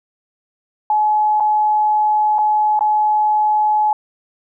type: tone with dropouts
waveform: sine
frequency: 850 Hz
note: G#5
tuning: 40 cents sharp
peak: -12 dBFS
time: 0.9-3.93 s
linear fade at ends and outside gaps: 2 ms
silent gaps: 1.4-1.405 / 2.384-2.388 / 2.792-2.808 s
effects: none